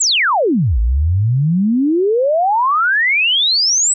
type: exponential two-way sweep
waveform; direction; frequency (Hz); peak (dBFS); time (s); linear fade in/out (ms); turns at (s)
sine; down then up; 8130 to 52.5 to 8130; -11; 0-3.94; 10; 0.79
effects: none